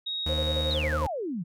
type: tone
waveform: sine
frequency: 3771 Hz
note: A#7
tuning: 19 cents sharp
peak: -29 dBFS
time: 0.06-0.74 s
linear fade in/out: 10 ms
type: tone with pitch glide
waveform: 40% pulse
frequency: 78 to 77.28 Hz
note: D#2 to D#2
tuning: +5 to -11 cents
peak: -27 dBFS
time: 0.26-1.07 s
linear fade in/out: 5 ms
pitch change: -16 cents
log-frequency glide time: 0.63-0.69 s
type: tone with tremolo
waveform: sine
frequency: 529 Hz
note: C5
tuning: 19 cents sharp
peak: -28 dBFS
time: 0.29-1.06 s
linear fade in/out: 5 ms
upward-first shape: square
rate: 11 Hz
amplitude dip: 65%
type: exponential sweep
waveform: sine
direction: down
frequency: 4435 to 155.56 Hz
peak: -29 dBFS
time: 0.7-1.44 s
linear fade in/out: 20 ms
effects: none